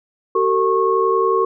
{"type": "tone cluster", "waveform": "sine", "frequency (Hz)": [382, 453.1, 1094], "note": ["G4", "A#4", "C#6"], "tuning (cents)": [-45, -49, -23], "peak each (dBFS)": -18, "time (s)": [0.35, 1.45], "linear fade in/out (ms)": 5, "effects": []}